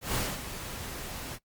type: noise with ADSR envelope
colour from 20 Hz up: pink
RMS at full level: -29 dBFS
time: 0.01-1.39 s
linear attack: 140 ms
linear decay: 230 ms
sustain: -10 dB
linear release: 53 ms
effects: noise-tail reverb RT60 0.1 s tail -19 dB re dry + Opus 48 kbps